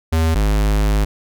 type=tone pair in turn; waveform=square; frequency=80.8 / 51.78 Hz; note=E2 / G#1; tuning=-34 / -4 cents; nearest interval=minor sixth; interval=770 cents; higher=first; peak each=-14 dBFS; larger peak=neither; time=0.12-0.35 / 0.35-1.05 s; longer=second; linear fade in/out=10 ms; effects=none